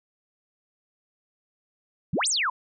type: exponential two-way sweep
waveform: sine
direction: up then down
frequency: 123.47 to 9420 to 925 Hz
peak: -22 dBFS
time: 2.13-2.5 s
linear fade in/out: 5 ms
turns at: 2.28 s
effects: none